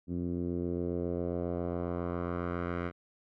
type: tone with low-pass filter sweep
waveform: 10% pulse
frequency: 87.31 Hz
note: F2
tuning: in tune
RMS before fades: -34 dBFS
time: 0.07-2.92 s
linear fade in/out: 50 ms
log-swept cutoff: 250 to 1800 Hz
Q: 1.7
effects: none